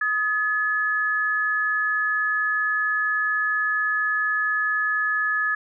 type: tone pair together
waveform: sine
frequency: 1255.3 / 1711 Hz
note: D#6 / A6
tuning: +15 / -49 cents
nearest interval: perfect fourth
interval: 536 cents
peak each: -27 / -21 dBFS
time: 0.01-5.55 s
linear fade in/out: 5 ms
effects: none